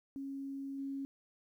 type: tone with level steps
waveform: sine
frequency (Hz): 274.2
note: C#4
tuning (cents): -19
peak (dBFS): -39 / -37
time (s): 0.16-1.05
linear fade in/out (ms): 0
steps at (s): 0.78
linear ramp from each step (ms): 10
effects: 12-bit